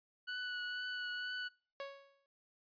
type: tone with vibrato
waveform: sawtooth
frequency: 1480 Hz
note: F#6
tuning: in tune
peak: -35 dBFS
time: 0.27-1.49 s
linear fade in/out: 20 ms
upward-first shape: triangle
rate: 2.1 Hz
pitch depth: 18 cents each way
type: tone with exponential decay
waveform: sawtooth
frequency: 554.4 Hz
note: C#5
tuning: in tune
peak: -36 dBFS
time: 1.8-2.26 s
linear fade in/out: 1 ms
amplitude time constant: 100 ms
effects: noise-tail reverb RT60 0.4 s tail -24 dB re dry + resampled to 11025 Hz